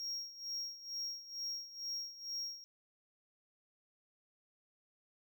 triangle tone with tremolo, 5588 Hz, F8, in tune, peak -36 dBFS, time 0-2.64 s, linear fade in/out 0 ms, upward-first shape sine, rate 2.2 Hz, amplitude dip 80%, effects none

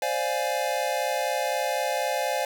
square chord, D half-diminished seventh, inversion third, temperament equal, 523.3 / 587.3 / 698.5 / 830.6 Hz, C5 / D5 / F5 / Ab5, 0 / 0 / 0 / 0 cents, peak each -31 dBFS, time 0.02-2.45 s, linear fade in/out 2 ms, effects none

